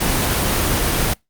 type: noise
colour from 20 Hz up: pink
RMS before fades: -18 dBFS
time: 0-1.14 s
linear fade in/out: 10 ms
effects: noise-tail reverb RT60 0.2 s tail -26 dB re dry + Opus 24 kbps